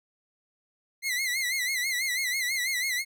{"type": "tone with vibrato", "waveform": "sawtooth", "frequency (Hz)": 2053, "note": "C7", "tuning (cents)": -33, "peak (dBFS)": -23, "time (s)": [1.02, 3.05], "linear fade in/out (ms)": 50, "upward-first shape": "sine", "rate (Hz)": 6.1, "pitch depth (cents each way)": 100, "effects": []}